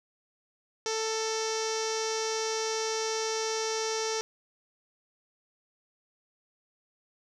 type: tone with low-pass filter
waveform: sawtooth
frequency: 442.8 Hz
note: A4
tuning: 11 cents sharp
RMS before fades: -31 dBFS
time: 0.86-4.21 s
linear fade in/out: 0 ms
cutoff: 5800 Hz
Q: 5.7
effects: none